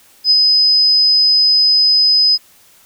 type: tone with ADSR envelope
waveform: sine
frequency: 5030 Hz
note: D#8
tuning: 18 cents sharp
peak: -6 dBFS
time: 0.24-2.38 s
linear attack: 65 ms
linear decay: 40 ms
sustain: -2 dB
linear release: 36 ms
effects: white hiss -48 dBFS RMS until 2.85 s